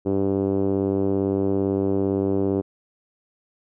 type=tone with low-pass filter; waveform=5% pulse; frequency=97.7 Hz; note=G2; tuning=5 cents flat; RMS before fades=-22 dBFS; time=0.05-2.62 s; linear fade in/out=20 ms; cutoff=370 Hz; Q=2.4; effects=none